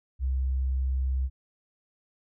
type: tone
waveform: sine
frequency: 65.41 Hz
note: C2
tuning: in tune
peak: -24 dBFS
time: 0.19-1.3 s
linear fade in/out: 50 ms
effects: none